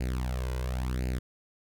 sawtooth tone with flanger, 63 Hz, B1, 35 cents sharp, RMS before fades -31 dBFS, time 0-1.19 s, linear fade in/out 10 ms, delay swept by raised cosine 0.43 to 2.03 ms, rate 0.94 Hz, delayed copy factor +0.8, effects none

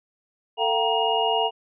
sine tone cluster, 445.6 / 690 / 768 / 940 / 2855 Hz, A4 / F5 / G5 / A#5 / F7, +22 / -21 / -36 / +14 / +37 cents, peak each -26 dBFS, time 0.57-1.51 s, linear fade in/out 50 ms, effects none

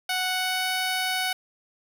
10% pulse tone with pitch glide, 740 to 744.7 Hz, F#5 to F#5, 0 to +11 cents, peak -16 dBFS, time 0.09-1.33 s, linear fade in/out 5 ms, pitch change +11 cents, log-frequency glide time 0.27-0.68 s, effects 8-bit

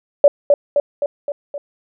sine tone with echo, 575 Hz, D5, 37 cents flat, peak -3 dBFS, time 0.24-0.28 s, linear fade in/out 2 ms, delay 260 ms, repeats 5, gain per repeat -4 dB, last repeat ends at 1.58 s, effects none

